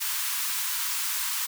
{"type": "high-pass noise", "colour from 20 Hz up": "white", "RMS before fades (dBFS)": -29, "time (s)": [0, 1.47], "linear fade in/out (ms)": 20, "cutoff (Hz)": 890, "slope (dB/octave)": 96, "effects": []}